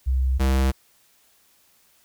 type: tone pair in turn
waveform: sine / square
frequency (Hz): 64.9 / 66.26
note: C2 / C2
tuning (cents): -13 / +22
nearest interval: unison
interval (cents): 35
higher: second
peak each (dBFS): -18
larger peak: neither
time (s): 0.06-0.39 / 0.39-0.72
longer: neither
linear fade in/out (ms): 20
effects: white hiss -60 dBFS RMS until 2.04 s